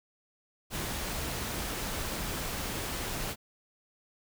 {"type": "noise", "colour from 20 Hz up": "pink", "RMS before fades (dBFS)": -35, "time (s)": [0.7, 3.36], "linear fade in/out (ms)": 50, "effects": []}